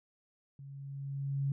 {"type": "tone with level ramp", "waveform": "sine", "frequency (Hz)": 138.59, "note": "C#3", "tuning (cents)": 0, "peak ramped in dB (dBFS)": [-46, -28], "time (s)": [0.59, 1.52], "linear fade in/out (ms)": 2, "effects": []}